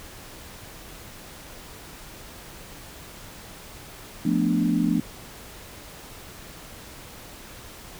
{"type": "chord", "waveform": "sine", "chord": "B half-diminished seventh", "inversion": "second", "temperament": "equal", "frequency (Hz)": [174.61, 220, 246.9, 293.7], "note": ["F3", "A3", "B3", "D4"], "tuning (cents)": [0, 0, 0, 0], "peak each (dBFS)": -25, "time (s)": [4.25, 5], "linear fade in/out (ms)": 5, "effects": ["pink hiss -43 dBFS RMS until 7.99 s"]}